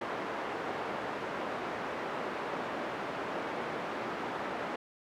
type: band-pass noise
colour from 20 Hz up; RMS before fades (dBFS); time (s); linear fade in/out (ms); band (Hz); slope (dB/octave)
pink; -37; 0.01-4.76; 5; 330 to 1600; 12
effects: none